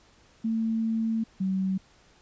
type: tone pair in turn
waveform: sine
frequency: 224.1 / 190.02 Hz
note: A3 / F#3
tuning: +32 / +46 cents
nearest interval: minor third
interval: 286 cents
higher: first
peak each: -24 dBFS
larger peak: neither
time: 0.44-1.24 / 1.4-1.78 s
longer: first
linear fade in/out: 10 ms
effects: pink hiss -59 dBFS RMS until 2.21 s + resampled to 16000 Hz